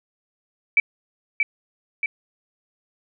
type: tone with echo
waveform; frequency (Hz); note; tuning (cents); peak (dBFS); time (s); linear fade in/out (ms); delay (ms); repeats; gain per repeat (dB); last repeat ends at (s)
sine; 2307; D7; -31; -12; 0.77-0.8; 2; 630; 2; -4; 2.06
effects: none